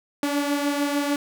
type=beating tone pair; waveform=sawtooth; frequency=285.8 / 292.5 Hz; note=D4 / D4; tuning=-47 / -7 cents; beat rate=6.7 Hz; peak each=-19 / -25 dBFS; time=0.23-1.16 s; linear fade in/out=2 ms; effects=none